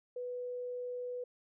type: tone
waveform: sine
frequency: 493.9 Hz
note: B4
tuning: in tune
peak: -37 dBFS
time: 0.16-1.24 s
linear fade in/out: 5 ms
effects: none